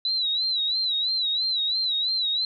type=tone with vibrato; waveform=sine; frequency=3951 Hz; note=B7; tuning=in tune; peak=-22 dBFS; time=0.05-2.45 s; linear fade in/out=2 ms; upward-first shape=sine; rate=3 Hz; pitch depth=96 cents each way; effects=none